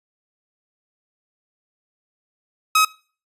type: tone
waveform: sawtooth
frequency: 1272 Hz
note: D#6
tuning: 38 cents sharp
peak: -9 dBFS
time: 2.75-2.85 s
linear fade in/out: 5 ms
effects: noise-tail reverb RT60 0.4 s tail -22 dB re dry + resampled to 32000 Hz